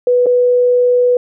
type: tone with dropouts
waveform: sine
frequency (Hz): 492.7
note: B4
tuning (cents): -4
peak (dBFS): -8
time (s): 0.07-1.17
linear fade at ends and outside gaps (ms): 2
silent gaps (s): 0.26-0.266
effects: none